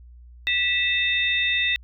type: tone cluster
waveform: sine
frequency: 1958 / 2630 / 3643 Hz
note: B6 / E7 / A#7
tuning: -15 / -5 / -41 cents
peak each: -24 dBFS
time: 0.47-1.76 s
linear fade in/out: 0 ms
effects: added 60 Hz sine -43 dBFS peak until 1.83 s